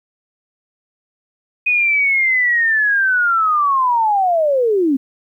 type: linear sweep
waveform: sine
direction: down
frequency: 2500 to 254.8 Hz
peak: -12 dBFS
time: 1.66-4.97 s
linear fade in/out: 10 ms
effects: 9-bit